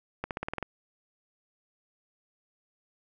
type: accelerating click train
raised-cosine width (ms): 0.5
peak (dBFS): -17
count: 8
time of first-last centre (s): 0.24-0.627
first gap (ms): 68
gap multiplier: 0.93
effects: none